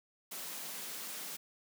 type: high-pass noise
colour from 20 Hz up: white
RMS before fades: -43 dBFS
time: 0.31-1.37 s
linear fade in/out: 10 ms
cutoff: 150 Hz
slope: 96 dB/octave
effects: none